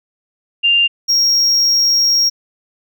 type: tone pair in turn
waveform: sine / triangle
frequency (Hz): 2794 / 5588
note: F7 / F8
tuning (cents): 0 / 0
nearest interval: octave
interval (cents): 1200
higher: second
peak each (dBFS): -9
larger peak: neither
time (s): 0.63-0.88 / 1.08-2.3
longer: second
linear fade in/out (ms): 20
effects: none